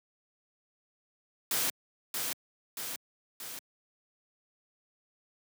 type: noise with echo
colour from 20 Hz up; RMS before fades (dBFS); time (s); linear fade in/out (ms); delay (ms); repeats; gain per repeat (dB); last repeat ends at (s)
white; -30; 1.51-1.7; 2; 630; 3; -4; 3.59
effects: high-pass 150 Hz 12 dB/octave